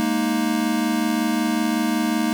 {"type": "chord", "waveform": "square", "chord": "Ab suspended second", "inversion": "none", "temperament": "equal", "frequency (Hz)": [207.7, 233.1, 311.1], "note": ["Ab3", "Bb3", "Eb4"], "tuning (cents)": [0, 0, 0], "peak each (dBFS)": [-27, -23, -24], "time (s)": [0, 2.33], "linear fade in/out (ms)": 0, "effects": []}